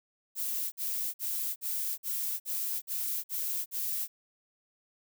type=noise bursts; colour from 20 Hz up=violet; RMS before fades=-33 dBFS; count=9; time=0.35-4.08 s; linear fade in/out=50 ms; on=370 ms; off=50 ms; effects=none